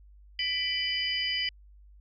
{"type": "tone cluster", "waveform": "sine", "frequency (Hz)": [1988, 2342, 3010, 4872], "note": ["B6", "D7", "F#7", "D#8"], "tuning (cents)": [11, -5, 29, -37], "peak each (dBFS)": [-34, -36, -30, -34], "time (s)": [0.39, 1.49], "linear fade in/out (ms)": 2, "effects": ["added 50 Hz sine -51 dBFS peak until 2 s"]}